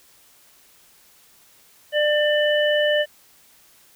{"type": "harmonic tone", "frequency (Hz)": 596, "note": "D5", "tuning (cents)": 25, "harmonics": [1, 3, 5], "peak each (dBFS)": [-18, -23, -25], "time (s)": [1.92, 3.06], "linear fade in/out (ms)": 50, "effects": ["white hiss -54 dBFS RMS until 3.95 s"]}